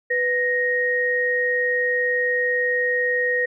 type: tone pair together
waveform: sine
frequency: 495 / 1869 Hz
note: B4 / A#6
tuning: +4 / +4 cents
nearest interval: octave + major seventh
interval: 2300 cents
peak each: -23 / -20 dBFS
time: 0.1-3.46 s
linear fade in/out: 10 ms
effects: none